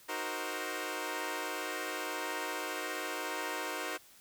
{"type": "chord", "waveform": "10% pulse", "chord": "C half-diminished seventh", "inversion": "first", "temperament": "equal", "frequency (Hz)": [311.1, 370, 466.2, 523.3], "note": ["Eb4", "Gb4", "Bb4", "C5"], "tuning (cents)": [0, 0, 0, 0], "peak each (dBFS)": -33, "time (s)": [0.08, 3.98], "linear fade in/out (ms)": 20, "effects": ["white hiss -59 dBFS RMS until 4.2 s"]}